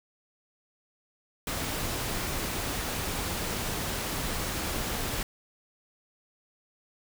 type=noise; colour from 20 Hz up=pink; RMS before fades=-32 dBFS; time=1.47-5.23 s; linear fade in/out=2 ms; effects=none